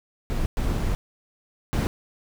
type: noise bursts at uneven times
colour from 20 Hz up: brown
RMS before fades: -24 dBFS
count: 3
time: 0.3-0.46 / 0.57-0.95 / 1.73-1.87 s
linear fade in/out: 0 ms
effects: none